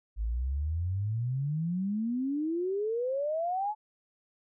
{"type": "exponential sweep", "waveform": "sine", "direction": "up", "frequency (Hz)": [51.4, 868], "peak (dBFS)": -28, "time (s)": [0.16, 3.75], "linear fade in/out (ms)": 50, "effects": []}